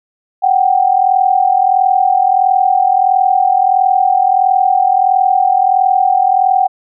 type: tone pair together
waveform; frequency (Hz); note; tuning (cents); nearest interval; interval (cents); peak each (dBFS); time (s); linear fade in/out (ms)
sine; 740 / 781.5; F#5 / G5; 0 / -6; minor second; 94; -11; 0.42-6.68; 20
effects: none